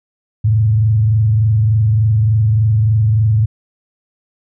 sine tone with frequency modulation, 108.8 Hz, A2, 19 cents flat, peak -9 dBFS, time 0.44-3.46 s, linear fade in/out 10 ms, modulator 23.4 Hz, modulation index 0.42, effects none

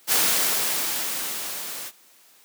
white noise with level ramp, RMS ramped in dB -19 to -35 dBFS, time 0.07-1.92 s, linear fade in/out 50 ms, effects white hiss -55 dBFS RMS until 2.44 s + high-pass 200 Hz 12 dB/octave

